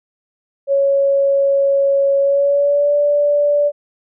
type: tone with pitch glide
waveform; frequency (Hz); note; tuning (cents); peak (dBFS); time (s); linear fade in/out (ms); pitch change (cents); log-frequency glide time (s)
sine; 554.4 to 582; C#5 to D5; 0 to -16; -11; 0.67-3.72; 50; +84; 2.19-2.95
effects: none